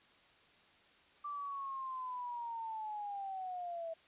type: linear sweep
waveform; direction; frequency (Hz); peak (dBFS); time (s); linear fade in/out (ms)
sine; down; 1174.7 to 649; -39; 1.24-3.94; 10
effects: white hiss -65 dBFS RMS until 4.07 s + resampled to 8000 Hz